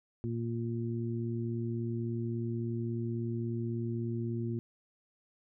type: harmonic tone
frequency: 116.4 Hz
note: A#2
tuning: 2 cents flat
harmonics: 1 / 2 / 3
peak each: -34 / -37 / -39 dBFS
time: 0.24-4.59 s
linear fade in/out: 0 ms
effects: none